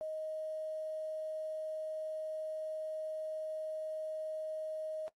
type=tone with quantisation; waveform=sine; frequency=626 Hz; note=D#5; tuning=10 cents sharp; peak=-37 dBFS; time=0.01-5.08 s; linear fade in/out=0 ms; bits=11; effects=noise-tail reverb RT60 0.1 s tail -18 dB re dry + AAC 32 kbps